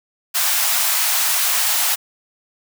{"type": "high-pass noise", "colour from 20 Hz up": "white", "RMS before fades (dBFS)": -18, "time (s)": [0.34, 1.96], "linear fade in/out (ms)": 20, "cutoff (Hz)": 650, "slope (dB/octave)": 48, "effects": []}